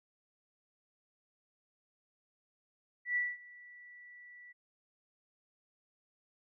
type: tone with ADSR envelope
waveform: sine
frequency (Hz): 1958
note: B6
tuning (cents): -15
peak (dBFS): -28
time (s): 3.05-4.53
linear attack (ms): 110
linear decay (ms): 210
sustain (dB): -23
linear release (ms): 19
effects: none